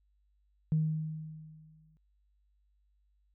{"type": "tone with exponential decay", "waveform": "sine", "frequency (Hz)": 156.5, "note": "D#3", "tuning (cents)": 10, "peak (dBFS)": -23, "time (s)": [0.72, 1.97], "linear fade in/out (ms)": 0, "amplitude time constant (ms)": 270, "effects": ["tanh soft clip ceiling -19 dBFS", "added 50 Hz sine -68 dBFS peak until 3.34 s"]}